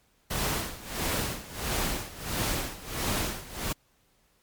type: noise with tremolo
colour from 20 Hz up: pink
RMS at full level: -28 dBFS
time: 0.3-3.73 s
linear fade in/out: 10 ms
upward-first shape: sine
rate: 1.5 Hz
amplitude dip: 85%
effects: pink hiss -67 dBFS RMS until 4.42 s + MP3 96 kbps